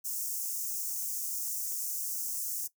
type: high-pass noise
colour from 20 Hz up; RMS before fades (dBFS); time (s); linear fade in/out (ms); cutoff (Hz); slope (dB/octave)
white; -35; 0.04-2.68; 20; 5700; 48
effects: noise-tail reverb RT60 0.1 s tail -17 dB re dry